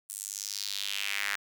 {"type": "tone with high-pass filter sweep", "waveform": "square", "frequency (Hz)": 50.3, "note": "G1", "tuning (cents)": 45, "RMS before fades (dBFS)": -35, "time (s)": [0.09, 1.36], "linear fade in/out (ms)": 10, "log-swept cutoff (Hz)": [9300, 1700], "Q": 2.7, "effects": []}